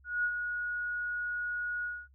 sine tone with ADSR envelope, 1452 Hz, F#6, 33 cents flat, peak -26 dBFS, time 0.04-2.08 s, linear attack 200 ms, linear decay 66 ms, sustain -6 dB, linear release 240 ms, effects noise-tail reverb RT60 0.1 s tail -20 dB re dry + added 67 Hz sine -58 dBFS peak until 2.14 s

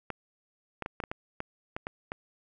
clicks, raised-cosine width 0.5 ms, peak -19 dBFS, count 10, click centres 0.103 / 0.823 / 0.861 / 1.002 / 1.038 / 1.115 / 1.404 / 1.765 / 1.869 / 2.119 s, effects none

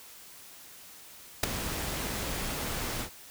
pink noise with ADSR envelope, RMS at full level -20 dBFS, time 1.43-3.1 s, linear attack 7 ms, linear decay 7 ms, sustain -14 dB, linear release 87 ms, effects white hiss -50 dBFS RMS until 3.3 s

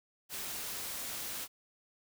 white noise, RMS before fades -40 dBFS, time 0.29-1.48 s, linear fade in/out 50 ms, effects none

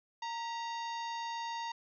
harmonic tone with a mistuned harmonic, 927 Hz, A#5, 10 cents flat, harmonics 1 / 2 / 3 / 4 / 5 / 6 / 7, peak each -37 / -47 / -50 / -49 / -51 / -57 / -56 dBFS, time 0.22-1.72 s, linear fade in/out 5 ms, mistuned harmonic 2, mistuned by +72 cents, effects none

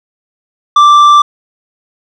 sine tone with tanh clipping, 1174.7 Hz, D6, in tune, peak -3 dBFS, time 0.76-1.22 s, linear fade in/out 5 ms, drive 7 dB, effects none

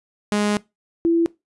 sawtooth / sine tone pair in turn, 207.7 / 334.9 Hz, G#3 / E4, 0 / +27 cents, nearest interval minor sixth, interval 827 cents, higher second, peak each -14 / -14 dBFS, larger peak neither, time 0.32-0.57 / 1.05-1.26 s, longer first, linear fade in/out 0 ms, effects noise-tail reverb RT60 0.2 s tail -20 dB re dry + resampled to 24000 Hz

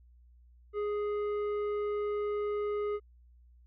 sine tone with tanh clipping, 415.2 Hz, G#4, in tune, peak -32 dBFS, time 0.73-3 s, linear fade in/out 50 ms, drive 13 dB, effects added 60 Hz sine -56 dBFS peak until 3.66 s + low-pass 2000 Hz 12 dB/octave

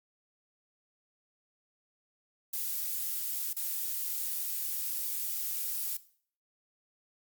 violet noise with dropouts, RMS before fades -34 dBFS, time 2.53-5.97 s, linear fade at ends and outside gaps 5 ms, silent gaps 3.531-3.565 s, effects noise-tail reverb RT60 0.5 s tail -17 dB re dry + Opus 48 kbps

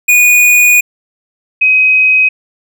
square / sine tone pair in turn, 2460 / 2526 Hz, D#7 / D#7, -20 / +26 cents, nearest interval unison, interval 46 cents, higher second, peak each -5 dBFS, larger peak neither, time 0.08-0.81 / 1.61-2.29 s, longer first, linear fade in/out 10 ms, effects none

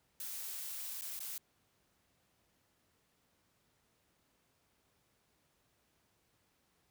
blue noise with dropouts, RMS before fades -43 dBFS, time 0.2-1.38 s, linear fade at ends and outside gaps 2 ms, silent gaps 1.012-1.019 / 1.192-1.203 s, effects pink hiss -75 dBFS RMS until 6.9 s + high-pass 60 Hz 12 dB/octave

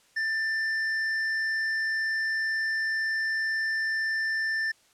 triangle tone with hard clipping, 1779 Hz, A6, 19 cents sharp, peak -27 dBFS, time 0.16-4.72 s, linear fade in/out 10 ms, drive 9 dB, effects white hiss -62 dBFS RMS until 4.93 s + low-pass 9000 Hz 12 dB/octave

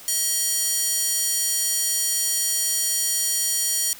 square tone with high-pass filter, 636 Hz, D#5, 38 cents sharp, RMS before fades -23 dBFS, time 0.08-3.93 s, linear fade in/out 0 ms, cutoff 6700 Hz, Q 1.2, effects white hiss -43 dBFS RMS until 3.99 s

